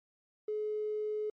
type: tone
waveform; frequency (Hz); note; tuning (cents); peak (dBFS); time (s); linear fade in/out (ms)
triangle; 425.4; G#4; +42; -28; 0.48-1.3; 5
effects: tanh soft clip ceiling -30 dBFS + MP3 48 kbps